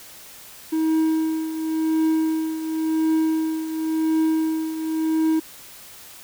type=tone with tremolo; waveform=triangle; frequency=318.3 Hz; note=D#4; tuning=39 cents sharp; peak=-14 dBFS; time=0.72-5.4 s; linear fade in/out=10 ms; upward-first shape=triangle; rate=0.93 Hz; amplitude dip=70%; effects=white hiss -43 dBFS RMS until 6.23 s